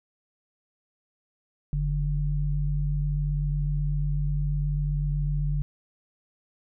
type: tone pair together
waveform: sine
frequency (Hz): 46.27 / 146.9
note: F#1 / D3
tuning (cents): +1 / +1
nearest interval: octave + minor sixth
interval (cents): 2000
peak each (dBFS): -26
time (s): 1.73-5.62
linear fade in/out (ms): 0
effects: none